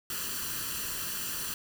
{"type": "noise with comb filter", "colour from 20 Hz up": "white", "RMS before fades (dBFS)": -35, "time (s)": [0.1, 1.54], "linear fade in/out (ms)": 2, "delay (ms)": 0.68, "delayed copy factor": 0.7, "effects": []}